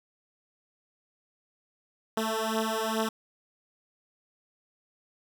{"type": "beating tone pair", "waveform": "10% pulse", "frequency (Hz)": [220, 222.4], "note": ["A3", "A3"], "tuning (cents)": [0, 19], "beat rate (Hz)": 2.4, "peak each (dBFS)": -22, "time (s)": [2.17, 3.09], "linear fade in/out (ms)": 5, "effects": []}